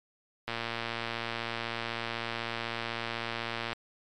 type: click train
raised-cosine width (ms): 0.3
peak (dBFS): -17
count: 378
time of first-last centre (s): 0.48-3.73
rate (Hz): 116
effects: MP3 96 kbps